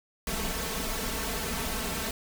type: noise with comb filter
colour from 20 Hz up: pink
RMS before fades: -32 dBFS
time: 0.27-2.11 s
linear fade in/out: 2 ms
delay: 4.5 ms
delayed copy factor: +0.9
effects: none